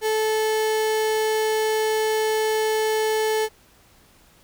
35% pulse tone, 435.4 Hz, A4, 18 cents flat, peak -18 dBFS, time 0.01-3.49 s, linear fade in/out 50 ms, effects pink hiss -55 dBFS RMS until 4.43 s

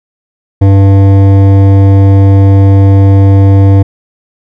sine tone with hard clipping, 98 Hz, G2, in tune, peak -3 dBFS, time 0.61-3.83 s, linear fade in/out 10 ms, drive 13 dB, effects none

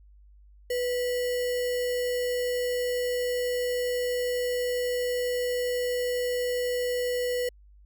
sine tone with sample-and-hold, 493.9 Hz, B4, in tune, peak -25 dBFS, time 0.7-7.49 s, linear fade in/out 5 ms, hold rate 2450 Hz, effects added 50 Hz sine -51 dBFS peak until 7.85 s

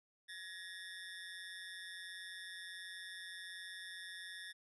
25% pulse ring-modulated tone, 1783 Hz, A6, 22 cents sharp, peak -40 dBFS, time 0.28-4.53 s, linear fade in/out 20 ms, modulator 90.7 Hz, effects resampled to 24000 Hz

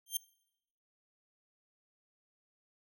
10% pulse tone with exponential growth, 3169 Hz, G7, 18 cents sharp, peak -20 dBFS, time 0.06-0.17 s, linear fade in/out 5 ms, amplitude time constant 22 ms, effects noise-tail reverb RT60 0.8 s tail -23 dB re dry

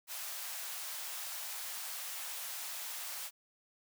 white high-pass noise, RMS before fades -42 dBFS, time 0.07-3.31 s, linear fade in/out 50 ms, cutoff 620 Hz, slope 24 dB/octave, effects none

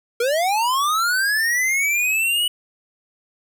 square linear sweep, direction up, 455.6 to 2960 Hz, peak -18 dBFS, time 0.2-2.48 s, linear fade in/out 5 ms, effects none

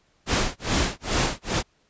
pink noise with tremolo, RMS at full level -21 dBFS, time 0.26-1.63 s, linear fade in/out 50 ms, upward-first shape sine, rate 2.4 Hz, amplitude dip 100%, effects pink hiss -65 dBFS RMS until 1.89 s + resampled to 16000 Hz

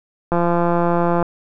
click train, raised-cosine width 1 ms, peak -5 dBFS, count 157, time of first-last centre 0.32-1.227 s, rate 172 Hz, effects none

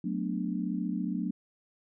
sine chord, B minor seventh, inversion second, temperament equal, 185 / 220 / 246.9 / 293.7 Hz, F#3 / A3 / B3 / D4, 0 / 0 / 0 / 0 cents, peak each -33 / -35 / -36 / -36 dBFS, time 0.04-1.31 s, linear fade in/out 5 ms, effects none

